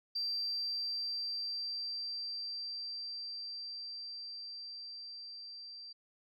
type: tone with level ramp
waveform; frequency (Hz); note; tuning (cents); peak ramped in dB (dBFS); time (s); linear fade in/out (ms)
sine; 4699; D8; 0; -32 to -46; 0.15-5.93; 10
effects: tanh soft clip ceiling -28 dBFS